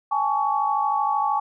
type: tone cluster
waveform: sine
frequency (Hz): 816 / 869 / 1124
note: G#5 / A5 / C#6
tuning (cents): -31 / -22 / +24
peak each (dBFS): -24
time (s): 0.11-1.4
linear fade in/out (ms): 10
effects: none